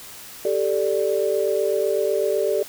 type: chord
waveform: sine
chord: G suspended second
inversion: none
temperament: equal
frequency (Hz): 392 / 440 / 587.3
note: G4 / A4 / D5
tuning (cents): 0 / 0 / 0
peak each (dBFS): -23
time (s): 0.45-2.63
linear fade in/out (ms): 2
effects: white hiss -40 dBFS RMS until 2.68 s